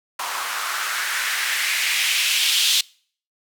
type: noise with band-pass filter sweep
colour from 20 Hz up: blue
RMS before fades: -22 dBFS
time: 0.19-2.81 s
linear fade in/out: 5 ms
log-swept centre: 1000 to 3500 Hz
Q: 2.4
effects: noise-tail reverb RT60 0.5 s tail -25 dB re dry